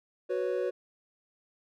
triangle chord, F# suspended fourth, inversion none, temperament just, 370 / 493.3 / 555 Hz, F#4 / B4 / C#5, 0 / -2 / +2 cents, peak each -30 / -30 / -32 dBFS, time 0.29-0.71 s, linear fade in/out 20 ms, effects none

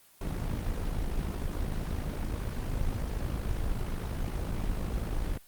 brown noise with amplitude modulation, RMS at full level -29 dBFS, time 0.21-5.38 s, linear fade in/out 5 ms, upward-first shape sine, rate 53.1 Hz, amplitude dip 50%, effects white hiss -59 dBFS RMS until 5.47 s + Opus 24 kbps

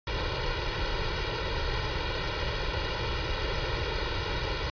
pink noise with comb filter, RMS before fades -30 dBFS, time 0.07-4.7 s, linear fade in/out 2 ms, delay 2.1 ms, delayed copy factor +1, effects resampled to 11025 Hz

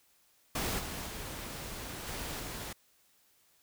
pink noise with level steps, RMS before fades -34 / -40 / -42 / -39 / -41 dBFS, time 0.55-2.73 s, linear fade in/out 5 ms, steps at 0.78 / 1.06 / 2.06 / 2.39 s, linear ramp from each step 20 ms, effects white hiss -68 dBFS RMS until 3.62 s

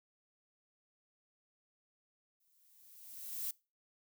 violet noise with exponential growth, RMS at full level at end -37 dBFS, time 2.4-3.51 s, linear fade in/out 5 ms, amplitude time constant 240 ms, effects noise-tail reverb RT60 0.3 s tail -23 dB re dry

